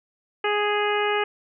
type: harmonic tone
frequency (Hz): 415.3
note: G#4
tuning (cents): 0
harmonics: 1 / 2 / 3 / 4 / 5 / 6 / 7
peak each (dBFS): -24 / -27 / -29 / -30 / -31 / -32 / -32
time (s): 0.44-1.24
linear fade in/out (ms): 5
effects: none